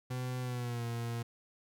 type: tone with pitch glide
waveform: 40% pulse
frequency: 126.5 to 117.35 Hz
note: B2 to A#2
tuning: +42 to +12 cents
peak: -34 dBFS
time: 0.1-1.23 s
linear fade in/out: 10 ms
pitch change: -130 cents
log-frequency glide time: 0.41-0.85 s
effects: none